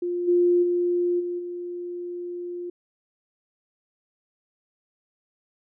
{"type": "tone with level steps", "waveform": "sine", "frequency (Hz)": 351.9, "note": "F4", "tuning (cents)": 13, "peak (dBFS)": [-24, -16, -20, -26, -30], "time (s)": [0.02, 2.7], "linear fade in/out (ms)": 5, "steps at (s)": [0.27, 0.62, 1.19, 1.38], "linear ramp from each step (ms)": 20, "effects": []}